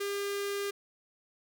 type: tone with notch filter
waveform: sawtooth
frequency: 402 Hz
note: G4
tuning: 44 cents sharp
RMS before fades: -34 dBFS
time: 0-0.71 s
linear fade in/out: 10 ms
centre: 820 Hz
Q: 1.9
effects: none